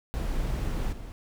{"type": "noise with level steps", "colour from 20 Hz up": "brown", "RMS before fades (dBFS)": [-29, -39], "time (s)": [0.14, 1.12], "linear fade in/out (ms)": 0, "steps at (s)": 0.92, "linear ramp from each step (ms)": 10, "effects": []}